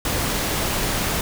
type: noise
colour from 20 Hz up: pink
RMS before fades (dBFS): -23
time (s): 0.05-1.21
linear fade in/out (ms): 2
effects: none